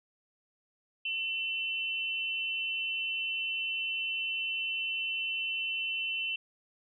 sine tone pair together, 2695 / 3025 Hz, E7 / F#7, +38 / +38 cents, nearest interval major second, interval 200 cents, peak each -32 / -36 dBFS, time 1.05-6.36 s, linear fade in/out 5 ms, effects none

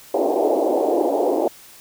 pink band-pass noise, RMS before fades -19 dBFS, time 0.14-1.48 s, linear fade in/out 5 ms, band 300 to 790 Hz, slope 48 dB/octave, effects white hiss -45 dBFS RMS until 1.8 s

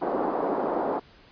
pink band-pass noise, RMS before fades -27 dBFS, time 0.01-1 s, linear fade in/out 20 ms, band 280 to 1000 Hz, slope 24 dB/octave, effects pink hiss -54 dBFS RMS until 1.31 s + resampled to 11025 Hz

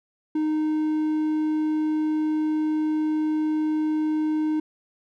triangle tone, 308.9 Hz, D#4, 12 cents flat, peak -19 dBFS, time 0.35-4.6 s, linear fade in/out 5 ms, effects none

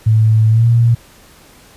sine tone with pitch glide, 110 to 117.22 Hz, A2 to A#2, 0 to +10 cents, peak -7 dBFS, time 0.06-0.95 s, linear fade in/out 10 ms, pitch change +110 cents, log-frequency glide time 0.5-0.67 s, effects pink hiss -44 dBFS RMS until 1.76 s + resampled to 32000 Hz

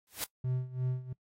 white noise with exponential growth, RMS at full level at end -31 dBFS, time 0.07-0.24 s, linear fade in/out 0 ms, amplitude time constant 35 ms
triangle tone with tremolo, 127.5 Hz, C3, 44 cents flat, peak -26 dBFS, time 0.44-1.13 s, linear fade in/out 5 ms, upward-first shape sine, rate 2.9 Hz, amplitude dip 85%
effects noise-tail reverb RT60 0.1 s tail -22 dB re dry + AAC 48 kbps

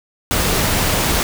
pink noise, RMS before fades -17 dBFS, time 0.31-1.23 s, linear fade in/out 0 ms, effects none

